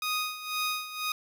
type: tone with tremolo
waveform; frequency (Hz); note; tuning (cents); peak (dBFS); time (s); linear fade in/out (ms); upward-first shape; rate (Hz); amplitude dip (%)
15% pulse; 1244.5; D#6; 0; -21; 0.02-1.12; 2; sine; 2; 75
effects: none